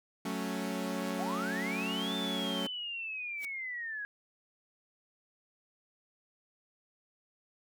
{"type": "chord", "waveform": "sawtooth", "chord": "F# minor", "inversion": "none", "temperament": "equal", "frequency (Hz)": [185, 220, 277.2], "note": ["F#3", "A3", "C#4"], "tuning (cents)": [0, 0, 0], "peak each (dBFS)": -34, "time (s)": [0.25, 2.67], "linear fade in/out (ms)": 5}
{"type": "linear two-way sweep", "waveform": "sine", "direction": "up then down", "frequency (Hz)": [659.3, 3573, 1637], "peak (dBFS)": -36, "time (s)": [1.19, 4.05], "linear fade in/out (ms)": 0, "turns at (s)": 2.15}
{"type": "noise with exponential growth", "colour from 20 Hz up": "white", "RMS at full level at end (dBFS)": -42, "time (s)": [3.36, 3.45], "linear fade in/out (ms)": 1, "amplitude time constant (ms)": 19}
{"effects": []}